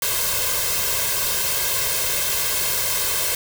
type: noise with comb filter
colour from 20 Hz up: white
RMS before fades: -22 dBFS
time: 0.02-3.35 s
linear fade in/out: 2 ms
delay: 1.9 ms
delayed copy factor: +1
effects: none